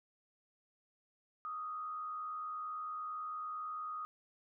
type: tone with frequency modulation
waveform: sine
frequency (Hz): 1244.5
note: D#6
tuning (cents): 0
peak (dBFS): -39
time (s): 1.45-4.05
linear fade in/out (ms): 0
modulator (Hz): 82.2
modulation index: 0.43
effects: none